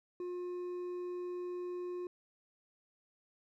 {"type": "tone with hard clipping", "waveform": "triangle", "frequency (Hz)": 356.9, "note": "F4", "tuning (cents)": 38, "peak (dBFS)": -39, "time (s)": [0.2, 2.07], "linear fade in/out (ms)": 2, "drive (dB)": 7, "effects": []}